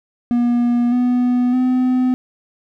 triangle tone with pitch steps, 240.2 / 247 / 253.9 Hz, B3 / B3 / B3, -48 / 0 / +48 cents, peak -11 dBFS, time 0.31-2.14 s, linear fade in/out 0 ms, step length 610 ms, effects none

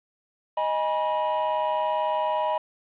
triangle chord, G# minor, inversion second, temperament equal with one note detuned, 622.3 / 830.6 / 968.6 Hz, D#5 / G#5 / B5, 0 / 0 / -34 cents, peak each -25 / -28 / -24 dBFS, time 0.57-2.58 s, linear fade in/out 5 ms, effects resampled to 8000 Hz + 8-bit

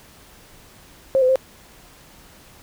sine tone with pitch steps, 534 / 510 / 525 Hz, C5 / C5 / C5, +35 / -44 / +6 cents, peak -13 dBFS, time 1.15-1.357 s, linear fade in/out 0 ms, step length 69 ms, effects pink hiss -48 dBFS RMS until 2.62 s

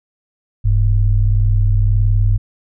sine tone pair together, 40.52 / 102.2 Hz, E1 / G#2, -29 / -27 cents, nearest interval octave + major third, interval 1602 cents, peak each -13 dBFS, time 0.64-2.38 s, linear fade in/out 20 ms, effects none

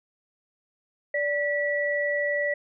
sine tone pair together, 582 / 1948 Hz, D5 / B6, -16 / -24 cents, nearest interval octave + major sixth, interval 2092 cents, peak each -26 dBFS, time 1.14-2.54 s, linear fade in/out 5 ms, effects none

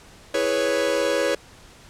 45% pulse chord, C# minor seventh, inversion first, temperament equal, 329.6 / 415.3 / 493.9 / 554.4 Hz, E4 / G#4 / B4 / C#5, 0 / 0 / 0 / 0 cents, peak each -29 / -28 / -25 / -23 dBFS, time 0.34-1.35 s, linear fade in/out 5 ms, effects pink hiss -48 dBFS RMS until 1.89 s + low-pass 9000 Hz 12 dB/octave

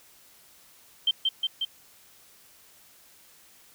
sine tone with echo, 3136 Hz, G7, in tune, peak -19 dBFS, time 1.07-1.11 s, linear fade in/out 5 ms, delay 180 ms, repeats 3, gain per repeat -2 dB, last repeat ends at 1.65 s, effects white hiss -56 dBFS RMS until 3.74 s

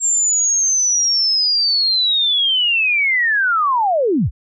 sine linear sweep, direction down, 7459 to 34.21 Hz, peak -13 dBFS, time 0-4.31 s, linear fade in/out 50 ms, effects none

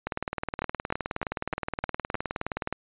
two click trains, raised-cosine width 0.5 ms, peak -13 / -14 dBFS, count 6 / 52, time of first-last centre 0.62-2.144 / 0.07-2.726 s, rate 3.28 / 19.2 Hz, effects resampled to 8000 Hz

